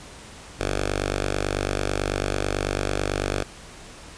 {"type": "tone with notch filter", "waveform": "5% pulse", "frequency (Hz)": 49.07, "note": "G1", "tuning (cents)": 2, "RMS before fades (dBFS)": -26, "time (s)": [0.59, 3.44], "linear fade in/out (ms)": 20, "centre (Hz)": 190, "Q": 0.88, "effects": ["pink hiss -43 dBFS RMS until 4.17 s", "resampled to 22050 Hz"]}